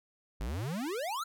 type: exponential sweep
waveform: square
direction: up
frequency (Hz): 46.25 to 1406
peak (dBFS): -34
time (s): 0.4-1.24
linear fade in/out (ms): 10
effects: none